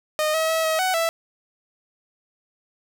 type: tone with pitch steps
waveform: sawtooth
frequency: 615 / 640 / 646 / 637 / 747 / 661 Hz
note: D#5 / D#5 / E5 / D#5 / F#5 / E5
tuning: -20 / +49 / -35 / +41 / +16 / +5 cents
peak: -16 dBFS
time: 0.19-1.09 s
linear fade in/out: 0 ms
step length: 150 ms
effects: none